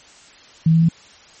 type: tone with pitch steps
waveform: sine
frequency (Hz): 161.7 / 163.77 / 165.86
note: E3 / E3 / E3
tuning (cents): -33 / -11 / +11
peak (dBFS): -10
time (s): 0.66-0.888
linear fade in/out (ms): 5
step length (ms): 76
effects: white hiss -46 dBFS RMS until 1.4 s + MP3 32 kbps